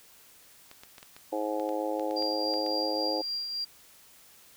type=clicks; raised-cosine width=0.2 ms; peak=-29 dBFS; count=12; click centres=0.714 / 0.835 / 0.982 / 1.029 / 1.165 / 1.598 / 1.691 / 1.996 / 2.11 / 2.224 / 2.539 / 2.664 s
type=harmonic tone; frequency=106 Hz; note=G#2; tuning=36 cents sharp; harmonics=3 / 4 / 5 / 6 / 7 / 8; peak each=-34 / -38 / -32 / -41 / -38 / -37 dBFS; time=1.32-3.22 s; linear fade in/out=10 ms
type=tone with tremolo; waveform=sine; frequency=4761 Hz; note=D8; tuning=23 cents sharp; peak=-29 dBFS; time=2.16-3.65 s; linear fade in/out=10 ms; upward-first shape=triangle; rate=3.6 Hz; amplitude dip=45%
effects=white hiss -56 dBFS RMS until 4.56 s